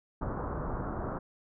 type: low-pass noise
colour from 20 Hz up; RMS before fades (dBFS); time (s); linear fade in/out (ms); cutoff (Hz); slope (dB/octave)
pink; -35; 0.21-1.19; 10; 1400; 48
effects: none